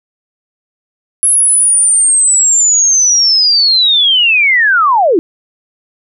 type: linear sweep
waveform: sine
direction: down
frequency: 10840 to 298.4 Hz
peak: -6 dBFS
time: 1.23-5.19 s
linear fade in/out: 0 ms
effects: none